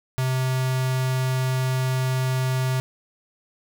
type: tone with notch filter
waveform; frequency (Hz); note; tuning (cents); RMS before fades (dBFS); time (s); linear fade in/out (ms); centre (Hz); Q
square; 129.7; C3; -15; -23; 0.18-2.8; 0; 300; 0.97
effects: none